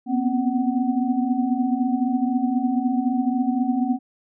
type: tone cluster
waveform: sine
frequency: 240.9 / 250.5 / 264.8 / 749 Hz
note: B3 / B3 / C4 / F#5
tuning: -43 / +25 / +21 / +21 cents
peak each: -23 / -26 / -23 / -29 dBFS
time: 0.06-3.99 s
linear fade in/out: 50 ms
effects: none